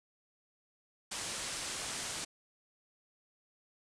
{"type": "low-pass noise", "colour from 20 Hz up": "white", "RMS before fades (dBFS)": -40, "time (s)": [1.11, 2.25], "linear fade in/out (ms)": 10, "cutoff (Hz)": 9500, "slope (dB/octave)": 48, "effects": []}